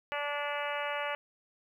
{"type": "harmonic tone", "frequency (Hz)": 290.2, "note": "D4", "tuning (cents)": -21, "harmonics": [2, 3, 4, 5, 6, 7, 8, 9, 10], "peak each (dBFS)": [-37, -39, -40, -41, -42, -42, -43, -44, -44], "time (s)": [0.12, 1.15], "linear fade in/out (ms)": 0, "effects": ["11-bit"]}